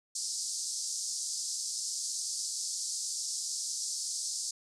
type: band-pass noise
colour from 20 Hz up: pink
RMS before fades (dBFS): -36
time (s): 0.15-4.51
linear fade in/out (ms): 5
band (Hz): 4700 to 9100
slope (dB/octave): 48
effects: none